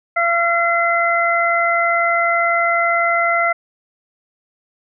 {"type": "harmonic tone", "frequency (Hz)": 682, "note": "F5", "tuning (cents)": -41, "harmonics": [1, 2, 3], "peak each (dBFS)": [-18, -18, -18], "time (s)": [0.16, 3.53], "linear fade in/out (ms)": 10, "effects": []}